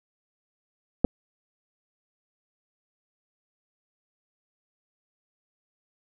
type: clicks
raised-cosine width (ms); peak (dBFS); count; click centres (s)
2; -7; 2; 1.045 / 1.049
effects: none